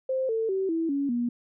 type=tone with pitch steps; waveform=sine; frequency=523.3 / 447.7 / 383.1 / 327.8 / 280.4 / 239.9 Hz; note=C5 / A4 / G4 / E4 / C#4 / A#3; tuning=0 / +30 / -40 / -10 / +20 / +50 cents; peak=-24 dBFS; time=0.09-1.29 s; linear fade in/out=5 ms; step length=200 ms; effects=none